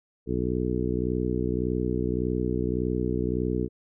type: harmonic tone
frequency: 61.74 Hz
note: B1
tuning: in tune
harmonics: 1 / 2 / 3 / 4 / 5 / 6 / 7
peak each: -32 / -32 / -32 / -32 / -32 / -32 / -32 dBFS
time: 0.26-3.69 s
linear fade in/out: 50 ms
effects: none